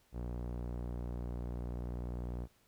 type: tone with low-pass filter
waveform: sawtooth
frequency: 60.2 Hz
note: B1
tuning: 44 cents flat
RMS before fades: -40 dBFS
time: 0.12-2.48 s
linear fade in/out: 50 ms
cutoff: 770 Hz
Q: 0.67
effects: pink hiss -70 dBFS RMS until 2.67 s